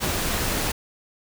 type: noise with ADSR envelope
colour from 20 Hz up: pink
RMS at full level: -23 dBFS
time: 0-0.72 s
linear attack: 41 ms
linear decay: 14 ms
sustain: -2 dB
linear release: 7 ms
effects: none